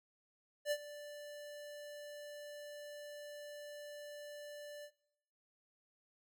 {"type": "tone with ADSR envelope", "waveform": "square", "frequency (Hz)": 587.3, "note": "D5", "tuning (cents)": 0, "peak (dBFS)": -32, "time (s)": [0.65, 4.91], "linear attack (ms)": 64, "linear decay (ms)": 57, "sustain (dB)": -16, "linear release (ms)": 71, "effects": ["noise-tail reverb RT60 0.9 s tail -21 dB re dry"]}